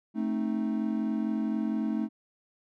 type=chord; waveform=triangle; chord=A diminished; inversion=none; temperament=equal with one note detuned; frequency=220 / 264.2 / 311.1 Hz; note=A3 / C4 / Eb4; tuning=0 / +17 / 0 cents; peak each=-27 / -32 / -31 dBFS; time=0.14-2.09 s; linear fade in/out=50 ms; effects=none